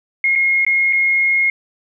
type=tone with dropouts; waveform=sine; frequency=2151 Hz; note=C7; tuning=47 cents sharp; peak=-12 dBFS; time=0.24-1.5 s; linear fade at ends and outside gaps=2 ms; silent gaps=0.354-0.358 / 0.649-0.665 / 0.927-0.931 s; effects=none